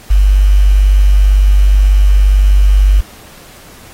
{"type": "tone with quantisation", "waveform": "sine", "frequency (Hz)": 49, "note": "G1", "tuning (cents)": 0, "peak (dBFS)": -4, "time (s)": [0.1, 3.01], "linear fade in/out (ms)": 10, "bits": 5, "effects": ["pink hiss -38 dBFS RMS until 3.93 s", "AAC 48 kbps"]}